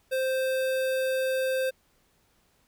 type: tone with notch filter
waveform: square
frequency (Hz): 523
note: C5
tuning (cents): -1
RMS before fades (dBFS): -27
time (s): 0.11-1.71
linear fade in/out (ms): 20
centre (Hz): 6300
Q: 1.9
effects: pink hiss -67 dBFS RMS until 2.67 s